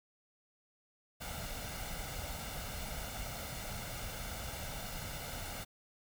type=noise with comb filter; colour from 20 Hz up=pink; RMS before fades=-42 dBFS; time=1.2-5.65 s; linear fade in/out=20 ms; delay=1.4 ms; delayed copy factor=+0.6; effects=none